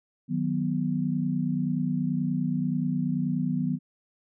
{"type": "chord", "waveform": "sine", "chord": "B major", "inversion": "first", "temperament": "equal", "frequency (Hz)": [155.56, 185, 246.9], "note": ["D#3", "F#3", "B3"], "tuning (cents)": [0, 0, 0], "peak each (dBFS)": [-29, -29, -28], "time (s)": [0.28, 3.79], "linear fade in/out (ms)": 50, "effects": []}